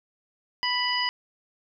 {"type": "harmonic tone", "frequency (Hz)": 987.8, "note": "B5", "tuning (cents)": 0, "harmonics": [1, 2, 3, 5], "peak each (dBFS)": [-29, -29, -29, -29], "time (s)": [0.63, 1.09], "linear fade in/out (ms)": 0}
{"type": "clicks", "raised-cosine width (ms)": 0.2, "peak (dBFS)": -33, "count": 2, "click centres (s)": [0.887, 0.929]}
{"effects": []}